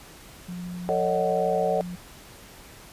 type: tone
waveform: sine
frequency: 177.8 Hz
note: F3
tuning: 31 cents sharp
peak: -32 dBFS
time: 0.48-1.96 s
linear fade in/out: 10 ms
type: chord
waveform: sine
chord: D# half-diminished seventh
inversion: second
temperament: just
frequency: 448 / 560 / 622.3 / 746.7 Hz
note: A4 / C#5 / D#5 / F#5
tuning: +31 / +18 / 0 / +16 cents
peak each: -27 dBFS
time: 0.89-1.81 s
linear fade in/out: 0 ms
effects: pink hiss -47 dBFS RMS until 2.92 s + resampled to 32000 Hz